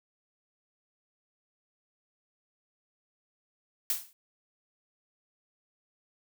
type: noise with exponential decay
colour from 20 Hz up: blue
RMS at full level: -26 dBFS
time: 3.9-4.13 s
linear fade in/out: 1 ms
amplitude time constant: 50 ms
effects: none